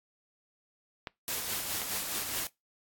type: clicks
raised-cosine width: 0.3 ms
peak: -21 dBFS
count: 2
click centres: 1.072 / 1.818 s
type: noise with tremolo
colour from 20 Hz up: white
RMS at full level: -33 dBFS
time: 1.28-2.47 s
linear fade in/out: 0 ms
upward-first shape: sine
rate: 4.8 Hz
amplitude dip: 40%
effects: noise-tail reverb RT60 0.2 s tail -23 dB re dry + AAC 64 kbps